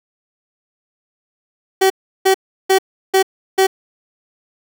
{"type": "tone bursts", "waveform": "30% pulse", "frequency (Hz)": 382.3, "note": "G4", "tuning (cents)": -43, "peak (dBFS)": -7, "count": 5, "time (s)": [1.81, 3.67], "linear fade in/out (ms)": 10, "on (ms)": 92, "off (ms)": 350, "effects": []}